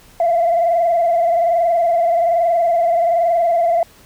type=tone with frequency modulation; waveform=sine; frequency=682 Hz; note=F5; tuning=41 cents flat; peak=-11 dBFS; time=0.2-3.83 s; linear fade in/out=2 ms; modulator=21.2 Hz; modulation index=1.1; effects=tanh soft clip ceiling -8 dBFS + pink hiss -47 dBFS RMS until 4.05 s